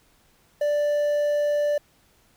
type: tone with quantisation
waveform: triangle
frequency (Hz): 587.3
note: D5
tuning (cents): 0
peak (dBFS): -18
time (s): 0.61-1.78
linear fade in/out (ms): 5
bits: 8
effects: pink hiss -61 dBFS RMS until 2.36 s